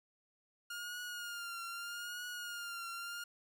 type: tone with vibrato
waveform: sawtooth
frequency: 1414 Hz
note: F6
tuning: 21 cents sharp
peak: -38 dBFS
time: 0.7-3.24 s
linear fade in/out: 5 ms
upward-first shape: triangle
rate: 0.8 Hz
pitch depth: 56 cents each way
effects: none